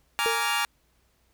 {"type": "chord", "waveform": "20% pulse", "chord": "Bb dominant seventh", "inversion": "third", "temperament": "equal with one note detuned", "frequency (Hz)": [830.6, 932.3, 1162.5, 1396.9], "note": ["Ab5", "Bb5", "D6", "F6"], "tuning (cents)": [0, 0, -18, 0], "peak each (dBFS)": -25, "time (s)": [0.19, 0.65], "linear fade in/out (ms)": 0}
{"type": "tone with exponential decay", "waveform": "sine", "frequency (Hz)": 455.6, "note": "A#4", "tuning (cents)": -40, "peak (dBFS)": -23, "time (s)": [0.26, 0.57], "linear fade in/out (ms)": 0, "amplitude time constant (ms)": 66}
{"effects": ["added 60 Hz sine -68 dBFS peak until 1.33 s", "pink hiss -68 dBFS RMS until 1.33 s"]}